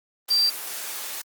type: tone in noise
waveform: sine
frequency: 4698 Hz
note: D8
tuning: in tune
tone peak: -17 dBFS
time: 0.3-0.5 s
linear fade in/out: 10 ms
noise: white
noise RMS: -33 dBFS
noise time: 0.28-1.22 s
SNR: +13 dB
effects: high-pass 400 Hz 12 dB/octave + Opus 24 kbps